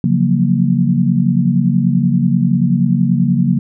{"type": "chord", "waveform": "sine", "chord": "Gb major seventh", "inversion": "second", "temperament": "equal", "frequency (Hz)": [138.59, 174.61, 185, 233.1], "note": ["Db3", "F3", "Gb3", "Bb3"], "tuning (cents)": [0, 0, 0, 0], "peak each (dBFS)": -16, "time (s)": [0.04, 3.59], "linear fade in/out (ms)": 2, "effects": []}